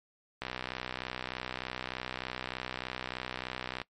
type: click train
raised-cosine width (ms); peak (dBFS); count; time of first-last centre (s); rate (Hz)
0.3; -19; 216; 0.42-3.817; 63.3
effects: noise-tail reverb RT60 0.1 s tail -21 dB re dry + MP3 48 kbps